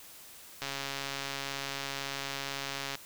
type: click train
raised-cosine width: 0.2 ms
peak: -18 dBFS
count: 323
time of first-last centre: 0.62-2.953 s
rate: 138 Hz
effects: white hiss -51 dBFS RMS until 3.05 s